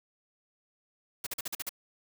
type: noise bursts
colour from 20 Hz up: white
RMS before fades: -35 dBFS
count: 7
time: 1.24-1.693 s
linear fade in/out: 5 ms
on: 27 ms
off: 44 ms
effects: none